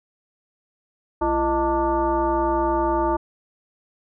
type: tone with frequency modulation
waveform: sine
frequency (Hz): 617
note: D#5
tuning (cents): -15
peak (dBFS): -18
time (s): 1.21-3.17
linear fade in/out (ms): 10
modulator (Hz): 278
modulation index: 1.7
effects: none